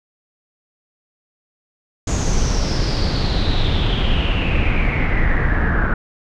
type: noise with low-pass filter sweep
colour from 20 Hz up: brown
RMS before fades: -17 dBFS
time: 2.07-5.94 s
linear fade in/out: 5 ms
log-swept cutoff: 6900 to 1500 Hz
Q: 7.6
effects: none